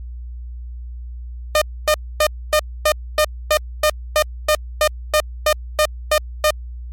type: tone bursts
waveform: sawtooth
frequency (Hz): 609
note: D#5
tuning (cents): -37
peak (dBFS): -8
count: 16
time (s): 1.55-6.506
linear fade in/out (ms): 2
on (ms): 66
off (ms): 260
effects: added 60 Hz sine -28 dBFS peak until 6.92 s + MP3 64 kbps